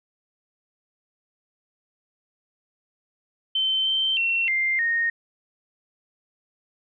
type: tone with pitch steps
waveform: sine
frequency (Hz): 3087 / 3114 / 2717 / 2100 / 1854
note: G7 / G7 / F7 / C7 / A#6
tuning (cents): -27 / -12 / -48 / +6 / -10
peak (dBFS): -20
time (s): 3.55-5.1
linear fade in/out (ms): 5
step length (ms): 310
effects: none